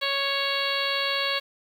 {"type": "harmonic tone", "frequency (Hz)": 554.4, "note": "C#5", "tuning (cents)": 0, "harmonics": [1, 2, 3, 4, 5, 6, 7, 8], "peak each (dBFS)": [-32, -32, -32, -32, -32, -32, -32, -32], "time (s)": [0.01, 1.4], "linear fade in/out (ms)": 20, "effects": ["8-bit"]}